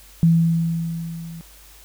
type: tone with level ramp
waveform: sine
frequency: 165.9 Hz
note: E3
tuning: 11 cents sharp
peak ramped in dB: -10 to -33 dBFS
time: 0.23-1.41 s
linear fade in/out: 0 ms
effects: added 50 Hz sine -48 dBFS peak until 1.84 s + white hiss -48 dBFS RMS until 1.84 s